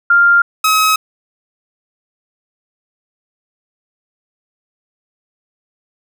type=tone pair in turn; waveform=sine / sawtooth; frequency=1396.9 / 1276.2 Hz; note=F6 / D#6; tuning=0 / +44 cents; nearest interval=major second; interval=156 cents; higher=first; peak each=-6 dBFS; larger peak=neither; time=0.1-0.42 / 0.64-0.96 s; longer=neither; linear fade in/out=5 ms; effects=none